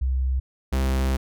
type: tone pair in turn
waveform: sine / 45% pulse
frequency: 64.9 / 65.92 Hz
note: C2 / C2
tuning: -13 / +14 cents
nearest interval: unison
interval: 27 cents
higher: second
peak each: -20 dBFS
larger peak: neither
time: 0.01-0.4 / 0.72-1.17 s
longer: second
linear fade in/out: 10 ms
effects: none